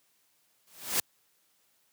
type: noise with exponential growth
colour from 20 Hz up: white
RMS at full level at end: -24 dBFS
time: 0.67-1 s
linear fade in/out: 2 ms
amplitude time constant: 71 ms
effects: white hiss -70 dBFS RMS until 1.92 s + high-pass 100 Hz 12 dB/octave